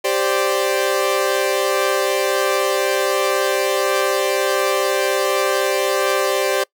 sawtooth chord, G suspended fourth, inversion none, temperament equal, 392 / 523.3 / 587.3 Hz, G4 / C5 / D5, 0 / 0 / 0 cents, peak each -17 dBFS, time 0.04-6.64 s, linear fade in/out 10 ms, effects noise-tail reverb RT60 0.1 s tail -23 dB re dry

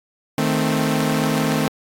sawtooth chord, A diminished, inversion second, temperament equal, 155.56 / 220 / 261.6 Hz, Eb3 / A3 / C4, 0 / 0 / 0 cents, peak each -18 dBFS, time 0.38-1.68 s, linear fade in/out 2 ms, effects AAC 64 kbps

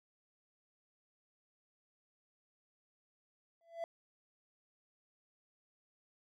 triangle tone with exponential growth, 670 Hz, E5, 28 cents sharp, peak -32 dBFS, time 3.61-3.84 s, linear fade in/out 1 ms, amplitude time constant 49 ms, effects none

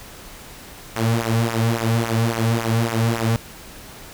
sawtooth tone with flanger, 114.5 Hz, A#2, 31 cents flat, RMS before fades -20 dBFS, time 0.96-3.36 s, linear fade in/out 0 ms, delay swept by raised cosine 0.22 to 3.22 ms, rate 3.6 Hz, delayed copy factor -0.8, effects pink hiss -40 dBFS RMS until 4.13 s

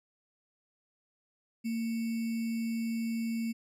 sine tone with sample-and-hold, 228.1 Hz, A#3, 37 cents flat, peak -30 dBFS, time 1.64-3.53 s, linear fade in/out 20 ms, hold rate 2450 Hz, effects resampled to 32000 Hz

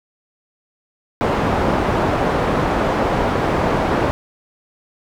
white low-pass noise, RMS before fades -18 dBFS, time 1.21-4.11 s, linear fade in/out 0 ms, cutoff 810 Hz, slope 12 dB/octave, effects none

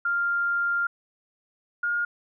sine tone pair in turn, 1396.9 / 1421.3 Hz, F6 / F6, 0 / +30 cents, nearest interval unison, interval 30 cents, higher second, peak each -22 / -23 dBFS, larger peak first, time 0.05-0.87 / 1.83-2.05 s, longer first, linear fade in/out 5 ms, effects none

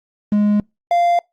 triangle tone pair in turn, 207.7 / 694.2 Hz, G#3 / F5, 0 / -11 cents, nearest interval octave + major sixth, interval 2089 cents, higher second, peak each -10 dBFS, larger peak neither, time 0.32-0.6 / 0.91-1.19 s, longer neither, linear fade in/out 2 ms, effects noise-tail reverb RT60 0.2 s tail -26 dB re dry + Opus 32 kbps

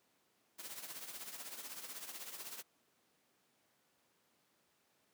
white noise with tremolo, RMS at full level -45 dBFS, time 0.58-2.63 s, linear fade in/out 20 ms, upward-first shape triangle, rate 16 Hz, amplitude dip 70%, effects pink hiss -75 dBFS RMS until 5.13 s + high-pass 200 Hz 12 dB/octave

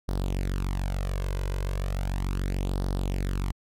sawtooth tone with flanger, 46.87 Hz, F#1, 23 cents sharp, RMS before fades -28 dBFS, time 0.08-3.52 s, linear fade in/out 10 ms, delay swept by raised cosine 0.2 to 2 ms, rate 0.36 Hz, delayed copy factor +0.7, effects MP3 96 kbps

